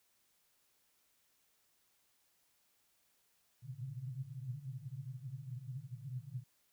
white band-pass noise, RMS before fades -45 dBFS, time 3.62-6.44 s, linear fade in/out 50 ms, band 120 to 140 Hz, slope 96 dB/octave, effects white hiss -75 dBFS RMS until 6.72 s

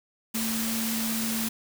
sine tone in noise, 224.7 Hz, A3, 37 cents sharp, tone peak -29 dBFS, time 0.34-1.49 s, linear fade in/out 10 ms, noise white, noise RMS -31 dBFS, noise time 0.34-1.49 s, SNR -1 dB, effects none

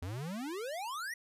square exponential sweep, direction up, 82.6 to 1975.5 Hz, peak -38 dBFS, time 0.02-1.14 s, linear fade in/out 5 ms, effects resampled to 32000 Hz

